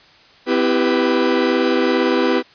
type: chord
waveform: 45% pulse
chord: C major seventh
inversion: none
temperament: equal with one note detuned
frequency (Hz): 255.7 / 329.6 / 392 / 493.9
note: C4 / E4 / G4 / B4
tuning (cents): -40 / 0 / 0 / 0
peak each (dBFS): -20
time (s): 0.46-2.43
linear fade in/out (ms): 50
effects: white hiss -48 dBFS RMS until 2.54 s + resampled to 11025 Hz